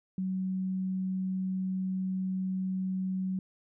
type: tone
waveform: sine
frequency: 187.7 Hz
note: F#3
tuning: 25 cents sharp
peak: -29 dBFS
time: 0.18-3.39 s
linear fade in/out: 2 ms
effects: none